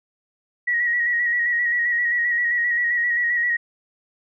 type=tone with vibrato; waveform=sine; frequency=1911 Hz; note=A#6; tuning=43 cents sharp; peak=-18 dBFS; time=0.67-3.57 s; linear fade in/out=10 ms; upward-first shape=square; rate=7.6 Hz; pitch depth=29 cents each way; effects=none